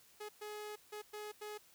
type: tone bursts at uneven times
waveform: sawtooth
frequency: 421.1 Hz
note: G#4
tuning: 24 cents sharp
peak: -40 dBFS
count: 5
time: 0.2-0.29 / 0.41-0.76 / 0.92-1.02 / 1.13-1.32 / 1.41-1.58 s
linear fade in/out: 10 ms
effects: white hiss -65 dBFS RMS until 1.74 s